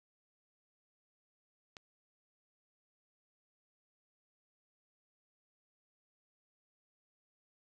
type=click; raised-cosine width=0.2 ms; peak=-30 dBFS; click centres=1.768 s; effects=none

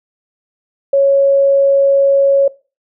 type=tone; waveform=sine; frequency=553 Hz; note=C#5; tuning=4 cents flat; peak=-7 dBFS; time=0.93-2.48 s; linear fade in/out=5 ms; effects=noise-tail reverb RT60 0.3 s tail -19 dB re dry

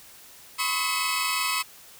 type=tone cluster; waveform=20% pulse; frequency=1007 / 1091 / 1277 / 2579 / 4488 Hz; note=B5 / C#6 / D#6 / E7 / C#8; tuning=+33 / -28 / +45 / -39 / +21 cents; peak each=-26 dBFS; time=0.58-1.63 s; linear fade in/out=20 ms; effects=white hiss -49 dBFS RMS until 1.99 s

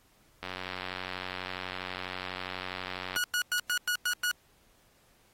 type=click train; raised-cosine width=0.3 ms; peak=-20 dBFS; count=253; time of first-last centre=0.43-3.163 s; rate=92.2 Hz
type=tone bursts; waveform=sawtooth; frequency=1456 Hz; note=F#6; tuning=28 cents flat; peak=-23 dBFS; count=7; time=3.16-4.313 s; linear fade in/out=0 ms; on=79 ms; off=100 ms
effects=pink hiss -65 dBFS RMS until 5.33 s + AAC 48 kbps

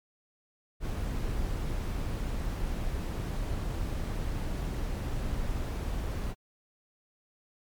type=noise; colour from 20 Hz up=brown; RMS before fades=-32 dBFS; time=0.8-6.35 s; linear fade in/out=50 ms; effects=MP3 96 kbps

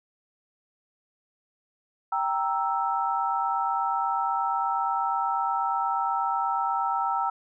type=chord; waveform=sine; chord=E diminished; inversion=first; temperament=equal; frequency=784 / 932.3 / 1318.5 Hz; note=G5 / Bb5 / E6; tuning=0 / 0 / 0 cents; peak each=-28 dBFS; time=2.12-7.3 s; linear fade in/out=5 ms; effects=none

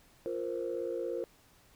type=chord; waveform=sine; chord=F suspended fourth; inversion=none; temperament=equal; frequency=349.2 / 466.2 / 523.3 Hz; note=F4 / Bb4 / C5; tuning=0 / 0 / 0 cents; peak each=-37 / -36 / -37 dBFS; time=0.26-1.24 s; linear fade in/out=0 ms; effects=tanh soft clip ceiling -25 dBFS + pink hiss -63 dBFS RMS until 1.75 s

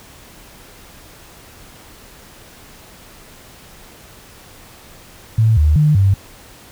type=tone with pitch steps; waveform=sine; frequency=111.1 / 75.9 / 151.1 / 97.6 Hz; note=A2 / D#2 / D3 / G2; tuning=+17 / -42 / +50 / -7 cents; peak=-9 dBFS; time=5.38-6.14 s; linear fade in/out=5 ms; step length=190 ms; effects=pink hiss -42 dBFS RMS until 6.71 s

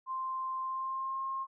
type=tone with pitch glide; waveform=sine; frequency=1046.5 to 1069.1 Hz; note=C6 to C6; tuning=0 to +37 cents; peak=-33 dBFS; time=0.06-1.47 s; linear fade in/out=50 ms; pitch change=+37 cents; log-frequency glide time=0.62-1.22 s; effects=none

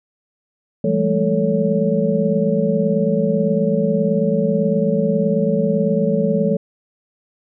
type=tone cluster; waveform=sine; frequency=168.9 / 198.5 / 216.8 / 441.2 / 561 Hz; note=E3 / G3 / A3 / A4 / C#5; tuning=+42 / +22 / -25 / +5 / +21 cents; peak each=-21 dBFS; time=0.84-6.57 s; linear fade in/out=5 ms; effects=none

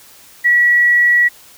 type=tone; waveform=sine; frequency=1932 Hz; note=B6; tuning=39 cents flat; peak=-8 dBFS; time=0.44-1.29 s; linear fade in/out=20 ms; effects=white hiss -43 dBFS RMS until 1.57 s

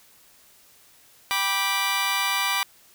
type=chord; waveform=15% pulse; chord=G major; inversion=none; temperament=just; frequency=784 / 980 / 1176 Hz; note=G5 / B5 / D6; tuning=0 / -14 / +2 cents; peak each=-24 / -20 / -20 dBFS; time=1.31-2.63 s; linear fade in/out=0 ms; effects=white hiss -55 dBFS RMS until 2.94 s

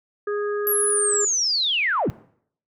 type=harmonic tone; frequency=413.2 Hz; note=G#4; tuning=9 cents flat; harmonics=1 / 3 / 4; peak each=-23 / -33 / -35 dBFS; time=0.27-1.25 s; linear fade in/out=5 ms
type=linear sweep; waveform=sine; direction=down; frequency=11740 to 70.1 Hz; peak=-19 dBFS; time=0.67-2.1 s; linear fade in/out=0 ms
effects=noise-tail reverb RT60 0.6 s tail -20 dB re dry

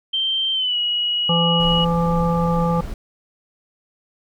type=tone with pitch glide; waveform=sine; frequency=3136 to 2909 Hz; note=G7 to F#7; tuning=0 to -30 cents; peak=-18 dBFS; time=0.13-1.85 s; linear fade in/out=10 ms; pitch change=-130 cents; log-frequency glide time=0.53-0.77 s
type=harmonic tone; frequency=169.1 Hz; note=E3; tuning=44 cents sharp; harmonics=1 / 3 / 5 / 7; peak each=-18 / -23 / -25 / -26 dBFS; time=1.29-2.81 s; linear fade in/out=5 ms
type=noise; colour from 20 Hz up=brown; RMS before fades=-29 dBFS; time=1.6-2.94 s; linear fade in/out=2 ms
effects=none

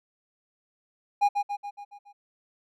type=tone with echo; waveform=triangle; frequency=815 Hz; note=G#5; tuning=33 cents flat; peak=-16 dBFS; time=1.21-1.29 s; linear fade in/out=20 ms; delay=140 ms; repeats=6; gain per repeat=-5 dB; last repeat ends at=2.13 s; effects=none

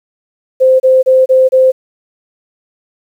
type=tone bursts; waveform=sine; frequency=520 Hz; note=C5; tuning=11 cents flat; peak=-4 dBFS; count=5; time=0.6-1.72 s; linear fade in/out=20 ms; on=200 ms; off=30 ms; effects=7-bit

